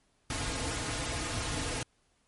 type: noise with comb filter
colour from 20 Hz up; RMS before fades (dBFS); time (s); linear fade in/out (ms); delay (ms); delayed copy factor
pink; -34; 0.3-1.83; 2; 5.2; -0.75
effects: pink hiss -71 dBFS RMS until 2.27 s + MP3 48 kbps